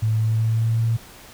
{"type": "tone with pitch glide", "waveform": "sine", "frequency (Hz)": [110, 114.27], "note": ["A2", "A#2"], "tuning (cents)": [0, -34], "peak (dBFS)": -17, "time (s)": [0.02, 0.97], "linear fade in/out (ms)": 10, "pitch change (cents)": 66, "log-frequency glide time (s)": [0.16, 0.83], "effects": ["pink hiss -44 dBFS RMS until 1.33 s"]}